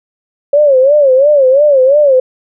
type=tone with vibrato; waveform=sine; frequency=554.4 Hz; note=C#5; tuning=in tune; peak=-4 dBFS; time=0.53-2.2 s; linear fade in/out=5 ms; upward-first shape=sine; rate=2.9 Hz; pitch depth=140 cents each way; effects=none